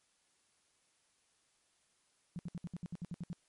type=tone bursts; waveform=sine; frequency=172.7 Hz; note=F3; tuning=19 cents flat; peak=-38 dBFS; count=11; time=2.36-3.33 s; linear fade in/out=0 ms; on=30 ms; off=64 ms; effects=white hiss -74 dBFS RMS until 3.48 s + MP3 48 kbps